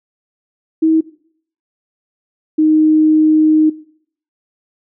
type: tone pair in turn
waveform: sine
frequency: 319.7 / 310.8 Hz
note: D#4 / D#4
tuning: +47 / -2 cents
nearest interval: unison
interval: 49 cents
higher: first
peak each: -8 dBFS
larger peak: neither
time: 0.82-1.01 / 2.58-3.7 s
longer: second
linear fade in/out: 10 ms
effects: noise-tail reverb RT60 0.6 s tail -19 dB re dry